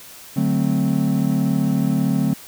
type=chord; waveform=triangle; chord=D dominant seventh; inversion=none; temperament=equal; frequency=146.83 / 185 / 220 / 261.6 Hz; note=D3 / F#3 / A3 / C4; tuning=0 / 0 / 0 / 0 cents; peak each=-20 dBFS; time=0.36-2.34 s; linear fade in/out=10 ms; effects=white hiss -41 dBFS RMS until 2.47 s